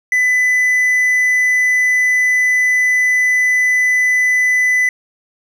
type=tone; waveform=triangle; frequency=2000 Hz; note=B6; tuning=21 cents sharp; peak=-9 dBFS; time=0.12-4.89 s; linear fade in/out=2 ms; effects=none